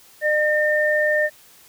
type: tone pair together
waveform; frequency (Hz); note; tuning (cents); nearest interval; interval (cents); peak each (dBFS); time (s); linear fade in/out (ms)
sine; 605 / 1813; D#5 / A#6; -49 / -49; octave + perfect fifth; 1900; -19; 0.21-1.3; 50
effects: white hiss -50 dBFS RMS until 1.68 s